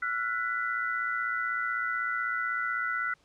sine tone cluster, 1349 / 1465 / 1991 Hz, E6 / F#6 / B6, +40 / -18 / +14 cents, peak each -33 / -31 / -34 dBFS, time 0.02-3.14 s, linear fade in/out 5 ms, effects pink hiss -65 dBFS RMS until 3.24 s + low-pass 7000 Hz 12 dB/octave

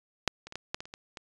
clicks, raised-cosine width 0.2 ms, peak -6 / -26 / -25 / -18 / -13 / -21 / -30 / -24 / -24 dBFS, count 9, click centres 0.277 / 0.47 / 0.524 / 0.556 / 0.745 / 0.805 / 0.855 / 0.939 / 1.172 s, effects resampled to 22050 Hz

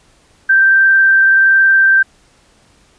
sine tone with frequency modulation, 1568 Hz, G6, in tune, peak -6 dBFS, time 0.49-2.03 s, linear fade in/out 10 ms, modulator 21.4 Hz, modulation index 0.53, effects pink hiss -51 dBFS RMS until 2.98 s + resampled to 22050 Hz

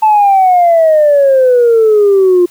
sine exponential sweep, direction down, 880 to 349.2 Hz, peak -3 dBFS, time 0.02-2.46 s, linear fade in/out 10 ms, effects tanh soft clip ceiling -1 dBFS + white hiss -43 dBFS RMS until 2.5 s

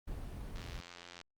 brown noise, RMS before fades -43 dBFS, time 0.07-0.81 s, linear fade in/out 10 ms
click train, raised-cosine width 0.2 ms, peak -31 dBFS, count 58, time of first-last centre 0.56-1.214 s, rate 87.2 Hz
effects Opus 24 kbps

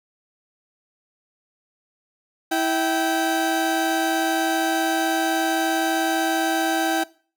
30% pulse tone pair together, 326.3 / 776 Hz, E4 / G5, -18 / -18 cents, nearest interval octave + minor third, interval 1500 cents, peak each -20 dBFS, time 2.51-7.04 s, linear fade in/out 10 ms, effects noise-tail reverb RT60 0.4 s tail -20 dB re dry

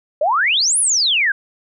sine exponential two-way sweep, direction up then down, 560 to 10790 to 1536 Hz, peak -13 dBFS, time 0.21-1.32 s, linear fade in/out 5 ms, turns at 0.79 s, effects none

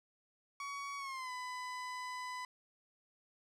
30% pulse tone with pitch glide, 1124 to 1001.4 Hz, C#6 to B5, +24 to +24 cents, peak -38 dBFS, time 0.6-2.45 s, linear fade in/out 2 ms, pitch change -200 cents, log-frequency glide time 0.98-1.31 s, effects low-pass 8000 Hz 12 dB/octave

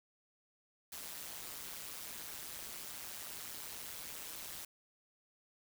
white noise with amplitude modulation, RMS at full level -43 dBFS, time 0.92-4.65 s, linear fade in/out 5 ms, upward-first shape sine, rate 160 Hz, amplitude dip 80%, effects none

